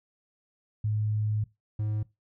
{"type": "tone pair in turn", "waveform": ["sine", "triangle"], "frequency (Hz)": [106.7, 106.7], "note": ["G#2", "G#2"], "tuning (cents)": [47, 47], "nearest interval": "unison", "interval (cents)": 0, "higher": "neither", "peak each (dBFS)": -25, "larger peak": "neither", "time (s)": [[0.84, 1.44], [1.79, 2.03]], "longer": "first", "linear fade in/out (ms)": 5, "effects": ["noise-tail reverb RT60 0.2 s tail -19 dB re dry"]}